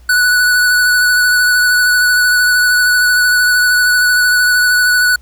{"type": "tone with vibrato", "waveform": "square", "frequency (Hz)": 1480, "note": "F#6", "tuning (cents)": 0, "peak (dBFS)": -9, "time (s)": [0.09, 5.16], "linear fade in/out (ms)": 5, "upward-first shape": "triangle", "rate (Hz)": 13, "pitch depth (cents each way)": 21, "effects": ["added 60 Hz sine -38 dBFS peak until 5.21 s", "pink hiss -52 dBFS RMS until 5.21 s"]}